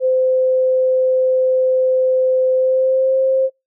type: tone with pitch glide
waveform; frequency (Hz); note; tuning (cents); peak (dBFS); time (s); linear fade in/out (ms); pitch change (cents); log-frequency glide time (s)
sine; 516 to 528.1; C5 to C5; -24 to +16; -12; 0-3.5; 50; +40; 2.54-3.17
effects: noise-tail reverb RT60 0.2 s tail -26 dB re dry